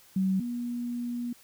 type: tone pair in turn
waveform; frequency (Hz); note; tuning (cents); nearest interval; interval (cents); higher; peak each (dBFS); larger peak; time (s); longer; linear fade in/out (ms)
sine; 190 / 240.7; F#3 / B3; +46 / -44; major third; 410; second; -23 / -30; first; 0.16-0.4 / 0.4-1.33; second; 5
effects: white hiss -57 dBFS RMS until 1.43 s